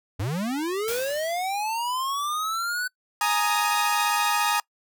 square linear sweep, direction up, 85.3 to 1506 Hz, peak -26 dBFS, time 0.19-2.88 s, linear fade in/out 10 ms
white noise with exponential decay, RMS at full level -31 dBFS, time 0.88-1.85 s, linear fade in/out 1 ms, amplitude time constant 210 ms
sawtooth chord, Ab suspended second, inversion none, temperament equal with one note detuned, 834.5 / 932.3 / 1244.5 Hz, Ab5 / Bb5 / Eb6, +8 / 0 / 0 cents, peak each -22 dBFS, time 3.21-4.6 s, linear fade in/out 2 ms
effects noise-tail reverb RT60 0.1 s tail -25 dB re dry

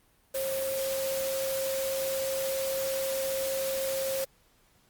sine tone in noise, 536 Hz, C5, 42 cents sharp, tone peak -29 dBFS, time 0.34-4.25 s, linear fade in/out 10 ms, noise white, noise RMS -36 dBFS, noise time 0.34-4.25 s, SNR +4 dB, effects pink hiss -65 dBFS RMS until 4.89 s + Opus 32 kbps

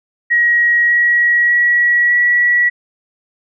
sine tone with pitch steps, 1900 / 1912.1 / 1924.3 / 1936.6 Hz, A#6 / A#6 / B6 / B6, +33 / +43 / -45 / -34 cents, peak -9 dBFS, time 0.3-2.7 s, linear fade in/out 20 ms, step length 600 ms, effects none

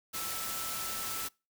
sine tone in noise, 1321 Hz, E6, 3 cents sharp, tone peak -43 dBFS, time 0.13-1.29 s, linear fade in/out 20 ms, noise white, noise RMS -37 dBFS, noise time 0.13-1.29 s, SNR -9 dB, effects noise-tail reverb RT60 0.3 s tail -26 dB re dry

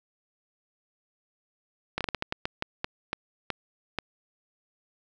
slowing click train, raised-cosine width 0.3 ms, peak -12 dBFS, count 13, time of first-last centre 1.98-3.987 s, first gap 27 ms, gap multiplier 1.3, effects none

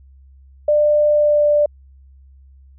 sine tone with pitch glide, 596 to 590.9 Hz, D5 to D5, +25 to +10 cents, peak -11 dBFS, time 0.68-1.66 s, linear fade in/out 5 ms, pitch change -15 cents, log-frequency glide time 1.09-1.46 s, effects added 67 Hz sine -43 dBFS peak until 2.78 s

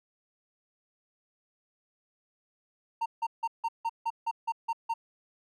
triangle tone bursts, 916 Hz, A#5, 31 cents flat, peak -25 dBFS, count 10, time 3.01-4.94 s, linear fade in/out 10 ms, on 49 ms, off 160 ms, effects none

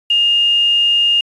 sine tone with quantisation, 2830 Hz, F7, 22 cents sharp, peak -10 dBFS, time 0.1-1.21 s, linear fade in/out 5 ms, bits 6, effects resampled to 22050 Hz

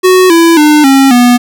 square tone with pitch steps, 370 / 333.5 / 300.5 / 270.9 / 244.1 Hz, F#4 / E4 / D4 / C#4 / B3, 0 / +20 / +40 / -40 / -20 cents, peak -3 dBFS, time 0.03-1.38 s, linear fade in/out 20 ms, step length 270 ms, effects none

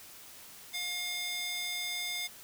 square tone with high-pass filter, 713 Hz, F5, 36 cents sharp, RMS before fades -36 dBFS, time 0.73-2.28 s, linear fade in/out 20 ms, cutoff 2800 Hz, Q 1.6, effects white hiss -51 dBFS RMS until 2.43 s

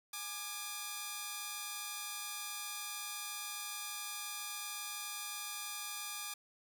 5% pulse tone pair together, 830.6 / 1196.2 Hz, G#5 / D6, 0 / +31 cents, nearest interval tritone, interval 631 cents, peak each -34 / -30 dBFS, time 0.13-6.34 s, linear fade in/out 5 ms, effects none

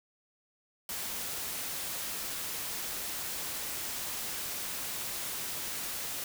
white noise, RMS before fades -37 dBFS, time 0.89-6.24 s, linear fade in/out 2 ms, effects none

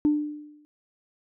sine tone with exponential decay, 298 Hz, D4, 25 cents sharp, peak -15 dBFS, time 0.05-0.65 s, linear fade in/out 0 ms, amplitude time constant 130 ms, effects tanh soft clip ceiling -13 dBFS

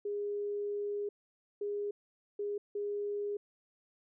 sine tone bursts at uneven times, 410 Hz, G#4, 22 cents flat, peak -33 dBFS, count 4, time 0.05-1.09 / 1.61-1.91 / 2.39-2.58 / 2.75-3.37 s, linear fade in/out 5 ms, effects none

